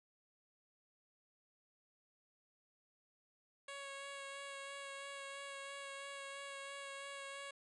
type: tone with vibrato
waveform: 10% pulse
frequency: 554.4 Hz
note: C#5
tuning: in tune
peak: -38 dBFS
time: 3.68-7.51 s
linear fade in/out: 5 ms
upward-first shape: sine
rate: 3 Hz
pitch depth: 14 cents each way
effects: resampled to 24000 Hz